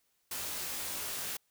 white noise with comb filter, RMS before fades -38 dBFS, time 0.31-1.37 s, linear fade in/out 5 ms, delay 18 ms, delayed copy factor -0.95, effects white hiss -75 dBFS RMS until 1.5 s

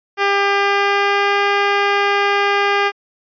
10% pulse tone with pitch glide, 399.9 to 403.1 Hz, G4 to G4, +35 to +48 cents, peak -5 dBFS, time 0.17-2.92 s, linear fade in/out 50 ms, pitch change +13 cents, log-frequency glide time 0.44-1.41 s, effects resampled to 11025 Hz

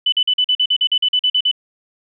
sine tone bursts, 2996 Hz, F#7, 21 cents sharp, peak -12 dBFS, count 14, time 0.06-1.514 s, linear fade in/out 5 ms, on 63 ms, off 44 ms, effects none

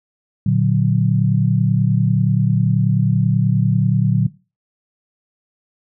sine chord, Bb augmented, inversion none, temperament equal, 116.54 / 146.83 / 185 Hz, Bb2 / D3 / F#3, 0 / 0 / 0 cents, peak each -17 dBFS, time 0.46-4.27 s, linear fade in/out 5 ms, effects noise-tail reverb RT60 0.3 s tail -19 dB re dry

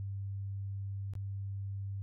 sine tone with dropouts, 98.5 Hz, G2, 9 cents sharp, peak -36 dBFS, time 0-2.02 s, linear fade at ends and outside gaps 0 ms, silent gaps 1.136-1.153 s, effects none

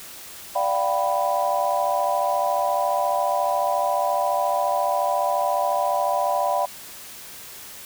sine chord, G dominant seventh, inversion second, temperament equal with one note detuned, 587.3 / 698.5 / 772.8 / 987.8 Hz, D5 / F5 / G5 / B5, 0 / 0 / -25 / 0 cents, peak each -25 dBFS, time 0.55-6.66 s, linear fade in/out 10 ms, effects white hiss -40 dBFS RMS until 7.85 s

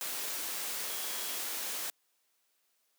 sine tone in noise, 3311 Hz, G#7, 6 cents flat, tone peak -48 dBFS, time 0.9-1.38 s, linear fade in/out 0 ms, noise white, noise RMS -37 dBFS, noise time 0.01-1.9 s, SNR -14 dB, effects white hiss -75 dBFS RMS until 2.98 s + high-pass 300 Hz 12 dB/octave

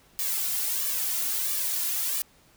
blue noise with flanger, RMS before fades -28 dBFS, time 0.19-2.22 s, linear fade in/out 0 ms, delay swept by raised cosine 1.7 to 2.9 ms, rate 1.5 Hz, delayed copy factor +0.9, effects pink hiss -59 dBFS RMS until 2.56 s

